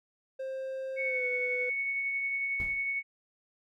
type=tone with pitch glide; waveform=triangle; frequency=529 to 496.4 Hz; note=C5 to B4; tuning=+19 to +9 cents; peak=-32 dBFS; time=0.39-1.7 s; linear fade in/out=10 ms; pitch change=-110 cents; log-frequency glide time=1.01-1.26 s
type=tone with tremolo; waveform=sine; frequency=2217 Hz; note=C#7; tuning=in tune; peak=-28 dBFS; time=0.96-3.03 s; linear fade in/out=50 ms; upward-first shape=triangle; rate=11 Hz; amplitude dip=30%
type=noise with exponential decay; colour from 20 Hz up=brown; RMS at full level=-36 dBFS; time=2.6-2.9 s; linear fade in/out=0 ms; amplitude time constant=65 ms
effects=none